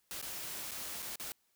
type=noise with dropouts; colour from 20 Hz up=white; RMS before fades=-42 dBFS; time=0.11-1.32 s; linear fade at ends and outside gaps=0 ms; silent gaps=0.214-0.226 / 0.71-0.716 / 1.022-1.026 / 1.157-1.198 s; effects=white hiss -75 dBFS RMS until 1.55 s